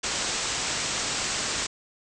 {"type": "low-pass noise", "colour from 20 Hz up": "white", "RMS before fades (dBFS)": -29, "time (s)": [0.03, 1.67], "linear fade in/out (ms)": 10, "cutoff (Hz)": 8200, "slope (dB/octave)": 96, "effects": []}